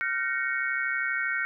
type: chord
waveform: sine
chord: G half-diminished seventh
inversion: third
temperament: equal with one note detuned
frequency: 1396.9 / 1529.5 / 1864.7 / 2217 Hz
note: F6 / G6 / Bb6 / Db7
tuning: 0 / -43 / 0 / 0 cents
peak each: -32 / -30 / -32 / -32 dBFS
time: 0.01-1.45 s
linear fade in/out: 0 ms
effects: none